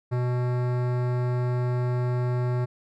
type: tone with hard clipping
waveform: sine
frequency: 123.7 Hz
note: B2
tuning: 3 cents sharp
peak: -25 dBFS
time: 0.11-2.66 s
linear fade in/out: 20 ms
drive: 18 dB
effects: none